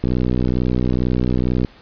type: click train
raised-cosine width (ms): 3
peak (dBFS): -6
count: 101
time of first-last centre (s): 0.04-1.648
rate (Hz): 62.2
effects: pink hiss -47 dBFS RMS until 1.81 s + resampled to 11025 Hz